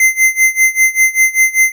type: tone with tremolo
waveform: square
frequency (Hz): 2072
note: C7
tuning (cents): -17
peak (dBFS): -6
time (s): 0-1.72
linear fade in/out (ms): 2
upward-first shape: sine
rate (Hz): 5.1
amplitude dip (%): 90
effects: none